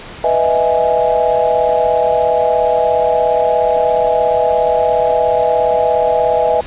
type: chord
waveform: sine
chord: E major seventh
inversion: second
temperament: equal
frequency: 493.9 / 622.3 / 659.3 / 830.6 Hz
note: B4 / D#5 / E5 / G#5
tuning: 0 / 0 / 0 / 0 cents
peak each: -16 dBFS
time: 0.24-6.61 s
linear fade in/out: 2 ms
effects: pink hiss -32 dBFS RMS until 6.66 s + resampled to 8000 Hz